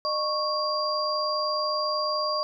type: tone cluster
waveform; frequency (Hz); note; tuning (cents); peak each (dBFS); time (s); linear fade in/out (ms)
sine; 608 / 1104 / 4763; D#5 / C#6 / D8; -40 / -7 / +24; -29 / -28 / -29; 0.05-2.43; 0
effects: none